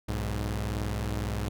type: tone pair together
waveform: sawtooth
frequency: 61.74 / 103.83 Hz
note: B1 / G#2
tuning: 0 / 0 cents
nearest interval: major sixth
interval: 900 cents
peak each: -28 dBFS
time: 0.08-1.49 s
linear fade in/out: 10 ms
effects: none